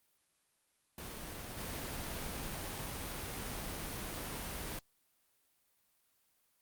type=noise with level steps; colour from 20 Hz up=pink; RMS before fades=-45 / -41 dBFS; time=0.98-4.79 s; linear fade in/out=2 ms; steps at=1.57 s; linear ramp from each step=20 ms; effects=white hiss -75 dBFS RMS until 6.61 s + Opus 32 kbps